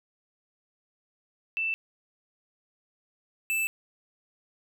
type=tone pair in turn; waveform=sine / square; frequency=2658 / 2641 Hz; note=E7 / E7; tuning=+14 / +3 cents; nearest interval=unison; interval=11 cents; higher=first; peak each=-26 dBFS; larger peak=neither; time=1.57-1.74 / 3.5-3.67 s; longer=neither; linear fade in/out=0 ms; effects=none